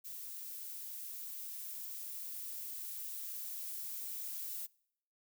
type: noise with level ramp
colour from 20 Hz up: violet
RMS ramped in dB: -46 to -42 dBFS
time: 0.04-4.67 s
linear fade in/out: 20 ms
effects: noise-tail reverb RT60 0.7 s tail -25 dB re dry